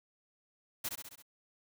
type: noise with echo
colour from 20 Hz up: white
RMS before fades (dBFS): -36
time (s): 0.84-0.89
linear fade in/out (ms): 10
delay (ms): 67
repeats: 5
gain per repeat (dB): -4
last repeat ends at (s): 1.225
effects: none